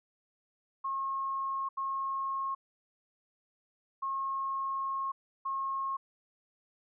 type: tone bursts at uneven times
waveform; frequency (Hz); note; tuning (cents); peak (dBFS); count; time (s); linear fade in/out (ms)
sine; 1082; C#6; -42; -31; 4; 0.84-1.69 / 1.77-2.55 / 4.02-5.12 / 5.45-5.97; 10
effects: none